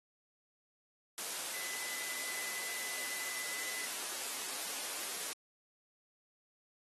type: tone in noise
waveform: sine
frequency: 2008 Hz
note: B6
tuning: 28 cents sharp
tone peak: -45 dBFS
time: 1.54-3.86 s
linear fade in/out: 0 ms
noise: white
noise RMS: -40 dBFS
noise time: 1.18-5.33 s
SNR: -8 dB
effects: high-pass 300 Hz 12 dB/octave + AAC 32 kbps